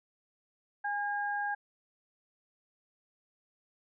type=tone pair together; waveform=sine; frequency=821.5 / 1620 Hz; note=G#5 / G#6; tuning=-19 / -43 cents; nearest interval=octave; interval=1176 cents; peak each=-33 / -34 dBFS; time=0.84-1.55 s; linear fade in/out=10 ms; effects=none